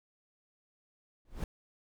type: noise with exponential growth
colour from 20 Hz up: brown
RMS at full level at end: -28 dBFS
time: 1.25-1.44 s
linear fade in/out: 2 ms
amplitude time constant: 41 ms
effects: none